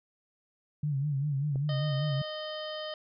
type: tone with vibrato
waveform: sine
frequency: 142.5 Hz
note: C#3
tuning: 48 cents sharp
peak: -27 dBFS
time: 0.83-2.22 s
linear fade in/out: 5 ms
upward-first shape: sine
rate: 5.1 Hz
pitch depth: 100 cents each way
type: click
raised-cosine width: 2 ms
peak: -28 dBFS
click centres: 1.558 s
type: harmonic tone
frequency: 616 Hz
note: D#5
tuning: 17 cents flat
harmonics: 1 / 2 / 3 / 5 / 6 / 7 / 8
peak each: -37 / -45 / -46 / -41 / -51 / -52 / -49 dBFS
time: 1.69-2.94 s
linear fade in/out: 2 ms
effects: none